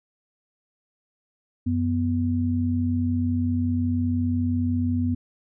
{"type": "tone pair together", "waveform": "sine", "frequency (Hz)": [92.5, 246.9], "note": ["F#2", "B3"], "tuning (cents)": [0, 0], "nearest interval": "octave + perfect fourth", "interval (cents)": 1700, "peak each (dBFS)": [-24, -23], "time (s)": [1.66, 5.15], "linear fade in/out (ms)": 10, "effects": []}